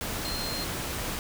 sine tone in noise, 4186 Hz, C8, in tune, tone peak -34 dBFS, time 0.25-0.64 s, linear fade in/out 0 ms, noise pink, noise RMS -33 dBFS, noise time 0.01-1.19 s, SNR -4 dB, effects none

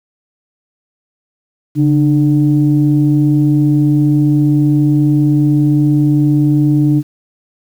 sine tone pair together, 142.52 / 299.9 Hz, C#3 / D4, +48 / +36 cents, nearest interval octave + minor second, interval 1288 cents, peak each -10 dBFS, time 1.75-7.03 s, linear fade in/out 50 ms, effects tanh soft clip ceiling -1 dBFS + 7-bit

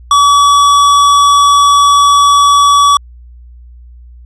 sine tone with hard clipping, 1141 Hz, C#6, 50 cents sharp, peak -6 dBFS, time 0.11-2.97 s, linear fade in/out 2 ms, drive 15 dB, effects added 60 Hz sine -32 dBFS peak until 4.25 s + resampled to 22050 Hz

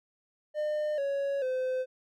triangle tone with pitch steps, 604 / 557.1 / 513.8 Hz, D5 / C#5 / C5, +48 / +9 / -32 cents, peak -26 dBFS, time 0.54-1.86 s, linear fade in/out 50 ms, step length 440 ms, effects none

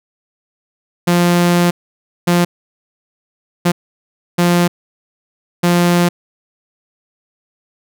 sawtooth tone bursts at uneven times, 174.61 Hz, F3, in tune, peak -6 dBFS, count 5, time 1.07-1.71 / 2.27-2.45 / 3.65-3.72 / 4.38-4.68 / 5.63-6.09 s, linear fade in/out 10 ms, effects none

